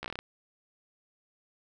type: slowing click train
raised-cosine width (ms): 0.3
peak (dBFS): -20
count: 8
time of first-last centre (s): 0.03-0.19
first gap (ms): 14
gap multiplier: 1.16
effects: none